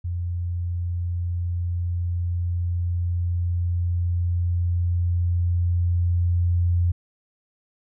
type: tone with level ramp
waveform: sine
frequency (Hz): 87.31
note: F2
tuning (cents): 0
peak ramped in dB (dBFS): -24 to -17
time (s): 0.04-6.92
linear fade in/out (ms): 10
effects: none

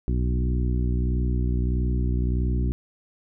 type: harmonic tone with a mistuned harmonic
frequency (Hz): 61.6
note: B1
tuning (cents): -4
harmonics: 1 / 2 / 3 / 4 / 5 / 6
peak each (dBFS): -22 / -28 / -32 / -34 / -36 / -38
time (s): 0.08-2.72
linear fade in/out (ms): 0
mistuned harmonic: 1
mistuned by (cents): +39
effects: none

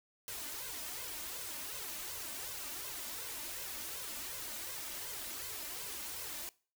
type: noise with flanger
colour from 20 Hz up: white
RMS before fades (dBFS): -43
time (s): 0.28-6.49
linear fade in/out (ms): 0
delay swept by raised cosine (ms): 1.9 to 3.4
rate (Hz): 2.7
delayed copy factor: +0.75
effects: noise-tail reverb RT60 0.4 s tail -22 dB re dry

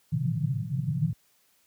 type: band-pass noise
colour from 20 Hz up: white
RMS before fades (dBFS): -28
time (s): 0.12-1.13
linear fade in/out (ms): 5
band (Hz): 110 to 170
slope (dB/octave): 96
effects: white hiss -66 dBFS RMS until 1.66 s + high-pass 60 Hz 12 dB/octave

